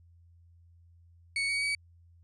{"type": "tone with pitch steps", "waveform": "35% pulse", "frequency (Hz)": [2225, 2248, 2272], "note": ["C#7", "C#7", "C#7"], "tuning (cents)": [6, 24, 42], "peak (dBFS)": -26, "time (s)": [1.36, 1.75], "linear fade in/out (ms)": 2, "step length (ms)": 130, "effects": ["added 85 Hz sine -56 dBFS peak until 2.23 s", "resampled to 22050 Hz"]}